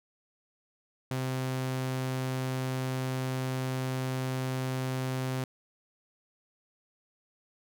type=tone; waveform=sawtooth; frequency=130 Hz; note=C3; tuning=11 cents flat; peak=-26 dBFS; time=1.11-5.44 s; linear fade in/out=2 ms; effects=none